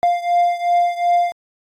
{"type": "beating tone pair", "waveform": "triangle", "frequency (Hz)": [698.5, 701.2], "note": ["F5", "F5"], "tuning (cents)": [0, 7], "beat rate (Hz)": 2.7, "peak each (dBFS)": [-14, -17], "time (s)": [0.03, 1.32], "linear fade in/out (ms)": 0, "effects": ["AAC 64 kbps"]}